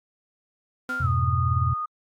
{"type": "tone with exponential decay", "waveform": "sawtooth", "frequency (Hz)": 254.2, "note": "C4", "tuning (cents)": -50, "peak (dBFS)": -28, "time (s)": [0.89, 1.35], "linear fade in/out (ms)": 1, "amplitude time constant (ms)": 99}
{"type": "tone with pitch glide", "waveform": "sine", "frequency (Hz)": [1400, 1232.9], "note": ["F6", "D#6"], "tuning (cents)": [4, -16], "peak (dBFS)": -26, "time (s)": [0.89, 1.86], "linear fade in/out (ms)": 10, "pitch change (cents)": -220, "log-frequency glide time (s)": [1.01, 1.09]}
{"type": "chord", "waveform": "sine", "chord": "F diminished", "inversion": "none", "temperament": "just", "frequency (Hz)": [87.31, 104.77, 125.72], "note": ["F2", "Ab2", "Cb3"], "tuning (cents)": [0, 16, 31], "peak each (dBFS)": [-24, -28, -24], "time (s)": [1, 1.74], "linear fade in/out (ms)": 10}
{"effects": ["AAC 64 kbps"]}